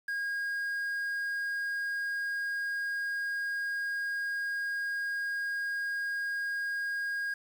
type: tone with quantisation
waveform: triangle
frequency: 1630 Hz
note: G#6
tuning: 33 cents flat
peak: -29 dBFS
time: 0.08-7.34 s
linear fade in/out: 5 ms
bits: 9
effects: none